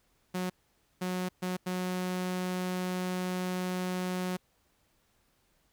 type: tone bursts at uneven times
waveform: sawtooth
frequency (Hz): 182.6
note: F#3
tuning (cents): -23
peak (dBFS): -27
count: 4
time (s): 0.34-0.5 / 1.01-1.29 / 1.42-1.57 / 1.66-4.37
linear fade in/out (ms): 10
effects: pink hiss -71 dBFS RMS until 5.72 s